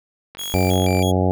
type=click train; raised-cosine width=0.3 ms; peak=-21 dBFS; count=31; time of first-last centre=0.35-0.992 s; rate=46.7 Hz
type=noise; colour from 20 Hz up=violet; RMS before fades=-36 dBFS; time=0.38-0.79 s; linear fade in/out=50 ms
type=tone with vibrato; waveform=sawtooth; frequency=2794 Hz; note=F7; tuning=in tune; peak=-24 dBFS; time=0.38-1.12 s; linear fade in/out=20 ms; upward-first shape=square; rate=3.1 Hz; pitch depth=300 cents each way
type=harmonic tone; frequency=92.4 Hz; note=F#2; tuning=2 cents flat; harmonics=1 / 2 / 3 / 4 / 5 / 6 / 7 / 8 / 9; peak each=-19 / -22 / -24 / -25 / -26 / -27 / -27 / -28 / -29 dBFS; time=0.54-1.31 s; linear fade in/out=0 ms
effects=none